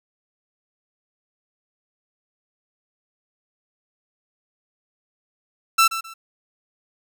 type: tone with echo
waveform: sawtooth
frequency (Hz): 1334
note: E6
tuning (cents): +20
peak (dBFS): -9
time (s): 5.78-5.88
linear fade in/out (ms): 10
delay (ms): 130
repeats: 2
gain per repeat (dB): -12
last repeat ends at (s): 6.14
effects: none